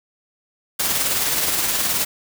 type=noise with tremolo; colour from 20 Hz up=white; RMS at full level=-19 dBFS; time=0.79-2.05 s; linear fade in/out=10 ms; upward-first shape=triangle; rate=19 Hz; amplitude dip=40%; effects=none